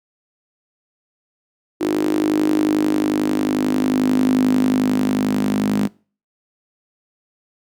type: tone with high-pass filter sweep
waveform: sawtooth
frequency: 51.2 Hz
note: G#1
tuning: 24 cents flat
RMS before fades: -18 dBFS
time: 1.8-5.88 s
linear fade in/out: 20 ms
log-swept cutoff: 330 to 220 Hz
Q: 9.6
effects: noise-tail reverb RT60 0.4 s tail -24 dB re dry